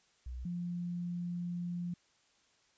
sine tone pair in turn, 62.1 / 174.84 Hz, B1 / F3, +10 / +2 cents, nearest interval octave + tritone, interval 1792 cents, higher second, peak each -39 / -35 dBFS, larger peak second, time 0.26-0.45 / 0.45-1.94 s, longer second, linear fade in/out 5 ms, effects white hiss -70 dBFS RMS until 2.77 s + resampled to 16000 Hz

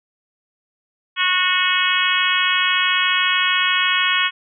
harmonic tone, 366.1 Hz, F#4, 18 cents flat, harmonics 3 / 4 / 5 / 6 / 7 / 8 / 9, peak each -23 / -23 / -23 / -23 / -23 / -23 / -23 dBFS, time 1.16-4.31 s, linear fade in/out 50 ms, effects none

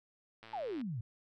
click train, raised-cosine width 0.3 ms, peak -36 dBFS, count 44, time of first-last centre 0.43-0.814 s, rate 112 Hz
sine exponential sweep, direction down, 895 to 103.83 Hz, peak -36 dBFS, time 0.53-1.01 s, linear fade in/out 5 ms
effects none

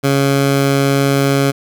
15% pulse tone, 138.59 Hz, C#3, in tune, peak -5 dBFS, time 0.03-1.52 s, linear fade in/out 20 ms, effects none

